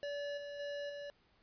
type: tone with level steps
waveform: square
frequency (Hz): 575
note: D5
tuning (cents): -37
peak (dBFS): -39 / -44 / -40 / -44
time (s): 0.03-1.1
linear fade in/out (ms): 0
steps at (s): 0.37 / 0.59 / 0.89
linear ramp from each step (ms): 10
effects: pink hiss -71 dBFS RMS until 1.42 s + resampled to 11025 Hz